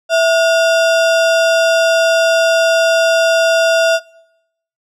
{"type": "tone with sample-and-hold", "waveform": "sine", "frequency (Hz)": 659.3, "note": "E5", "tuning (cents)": 0, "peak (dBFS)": -8, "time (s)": [0.09, 4], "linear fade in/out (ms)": 50, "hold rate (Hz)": 2100, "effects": ["noise-tail reverb RT60 0.8 s tail -23 dB re dry", "low-pass 7000 Hz 12 dB/octave"]}